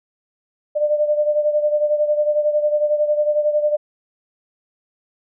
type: beating tone pair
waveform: sine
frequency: 596 / 607 Hz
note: D5 / D#5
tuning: +25 / -43 cents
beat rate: 11 Hz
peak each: -16 / -22 dBFS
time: 0.75-3.77 s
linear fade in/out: 20 ms
effects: none